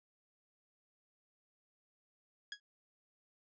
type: tone with exponential decay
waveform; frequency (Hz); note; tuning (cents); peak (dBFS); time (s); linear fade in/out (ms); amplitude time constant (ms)
20% pulse; 1661.2; G#6; 0; -33; 2.52-2.6; 2; 16
effects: resampled to 16000 Hz